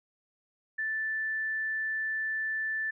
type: tone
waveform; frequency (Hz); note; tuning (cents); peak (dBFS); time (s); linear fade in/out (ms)
sine; 1760; A6; 0; -29; 0.78-2.91; 10
effects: none